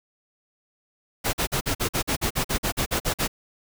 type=noise bursts; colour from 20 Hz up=pink; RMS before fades=-24 dBFS; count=15; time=1.24-3.279 s; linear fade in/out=20 ms; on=93 ms; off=46 ms; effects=none